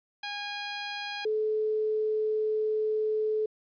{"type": "tone pair in turn", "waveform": ["10% pulse", "sine"], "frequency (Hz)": [819, 431.6], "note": ["G#5", "A4"], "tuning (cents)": [-24, -33], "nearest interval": "major seventh", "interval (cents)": 1109, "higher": "first", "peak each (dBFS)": -25, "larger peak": "neither", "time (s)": [[0.23, 1.25], [1.25, 3.46]], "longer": "second", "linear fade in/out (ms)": 5, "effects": ["resampled to 11025 Hz", "11-bit"]}